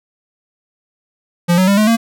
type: tone with pitch steps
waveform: square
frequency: 173.6 / 186.06 / 199.41 / 213.7 / 229.1 Hz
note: F3 / F#3 / G3 / G#3 / A#3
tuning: -10 / +10 / +30 / +50 / -30 cents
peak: -10 dBFS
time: 1.48-1.97 s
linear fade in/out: 20 ms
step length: 98 ms
effects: none